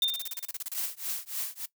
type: noise bursts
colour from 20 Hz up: blue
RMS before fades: -35 dBFS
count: 15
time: 0.02-0.858 s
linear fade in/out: 2 ms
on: 26 ms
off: 32 ms
type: tone with exponential decay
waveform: sine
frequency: 3621 Hz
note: A7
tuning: 49 cents sharp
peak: -21 dBFS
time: 0.02-0.48 s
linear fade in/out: 2 ms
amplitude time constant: 100 ms
type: noise with tremolo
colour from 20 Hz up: blue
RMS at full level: -31 dBFS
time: 0.74-1.66 s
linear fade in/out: 10 ms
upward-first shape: triangle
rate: 3.4 Hz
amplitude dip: 100%
effects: noise-tail reverb RT60 0.1 s tail -18 dB re dry